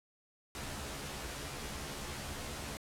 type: noise with comb filter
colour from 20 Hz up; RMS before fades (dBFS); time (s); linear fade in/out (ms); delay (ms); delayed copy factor
pink; -42; 0.55-2.77; 0; 14; +0.85
effects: low-pass 11000 Hz 12 dB/octave